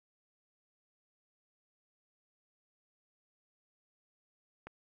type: click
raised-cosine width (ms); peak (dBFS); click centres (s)
0.5; -30; 4.67
effects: none